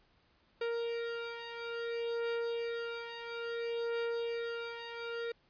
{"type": "beating tone pair", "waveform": "45% pulse", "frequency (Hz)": [466.2, 466.79], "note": ["A#4", "A#4"], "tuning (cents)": [0, 2], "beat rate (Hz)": 0.59, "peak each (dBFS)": [-40, -37], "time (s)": [0.61, 5.32], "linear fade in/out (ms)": 5, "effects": ["pink hiss -70 dBFS RMS until 5.49 s", "resampled to 11025 Hz"]}